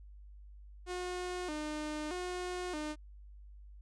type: tone with vibrato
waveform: sawtooth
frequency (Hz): 330.9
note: E4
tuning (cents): +7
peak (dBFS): -33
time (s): 0.86-2.96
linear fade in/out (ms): 50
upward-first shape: square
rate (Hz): 0.8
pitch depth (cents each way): 150
effects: added 50 Hz sine -50 dBFS peak until 3.81 s + resampled to 22050 Hz